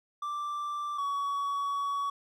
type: tone pair in turn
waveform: triangle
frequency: 1174.7 / 1127.4 Hz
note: D6 / C#6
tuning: 0 / +29 cents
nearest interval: minor second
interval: 71 cents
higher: first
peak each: -30 / -27 dBFS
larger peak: second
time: 0.22-0.98 / 0.98-2.1 s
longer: second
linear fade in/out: 5 ms
effects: none